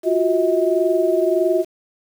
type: tone cluster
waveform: sine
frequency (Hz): 348.8 / 370.4 / 639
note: F4 / F#4 / D#5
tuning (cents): -2 / +2 / +46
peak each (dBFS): -19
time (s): 0.03-1.65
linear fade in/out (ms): 50
effects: 7-bit